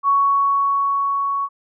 sine tone with level ramp, 1115 Hz, C#6, 10 cents sharp, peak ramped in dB -12 to -19 dBFS, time 0.03-1.49 s, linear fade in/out 50 ms, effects none

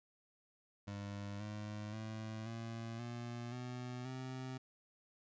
25% pulse tone with pitch steps, 101.1 / 105.39 / 109.87 / 114.53 / 119.4 / 124.47 / 129.75 Hz, G#2 / G#2 / A2 / A#2 / A#2 / B2 / C3, -46 / +26 / -2 / -30 / +42 / +14 / -14 cents, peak -39 dBFS, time 0.87-4.58 s, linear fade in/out 10 ms, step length 530 ms, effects resampled to 16000 Hz

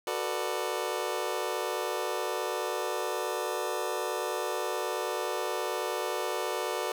25% pulse chord, B minor seventh, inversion second, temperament just, 370.4 / 444.5 / 493.9 / 592.7 Hz, F#4 / A4 / B4 / D5, +2 / +18 / 0 / +16 cents, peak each -32 dBFS, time 0.07-6.92 s, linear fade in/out 2 ms, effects none

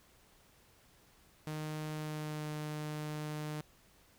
sawtooth tone with pitch glide, 154 to 151.7 Hz, D#3 to D#3, -17 to -44 cents, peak -34 dBFS, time 1.47-3.61 s, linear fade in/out 0 ms, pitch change -27 cents, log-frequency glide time 1.89-2.51 s, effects pink hiss -65 dBFS RMS until 4.18 s

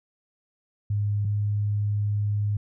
sine tone pair in turn, 103.1 / 103.52 Hz, G#2 / G#2, -12 / -5 cents, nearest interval unison, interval 7 cents, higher second, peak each -22 dBFS, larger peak neither, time 0.9-1.25 / 1.25-2.57 s, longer second, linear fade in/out 5 ms, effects none

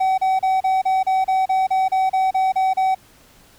triangle tone bursts, 759 Hz, F#5, 44 cents sharp, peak -13 dBFS, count 14, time 0-2.949 s, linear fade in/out 10 ms, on 180 ms, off 33 ms, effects pink hiss -51 dBFS RMS until 3.58 s

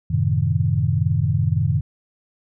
sine chord, F# diminished seventh, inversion none, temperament equal with one note detuned, 92.5 / 110 / 131.72 / 155.56 Hz, F#2 / A2 / C3 / Eb3, 0 / 0 / +12 / 0 cents, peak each -22 dBFS, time 0.1-1.81 s, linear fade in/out 10 ms, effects none

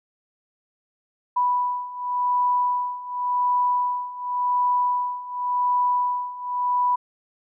sine beating tone pair, 986 / 986.9 Hz, B5 / B5, -3 / -2 cents, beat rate 0.9 Hz, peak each -25 / -22 dBFS, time 1.36-6.96 s, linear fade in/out 10 ms, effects none

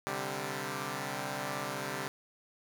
5% pulse chord, C suspended second, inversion none, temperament equal, 130.81 / 146.83 / 196 Hz, C3 / D3 / G3, 0 / 0 / 0 cents, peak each -28 dBFS, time 0.07-2.08 s, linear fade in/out 0 ms, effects none

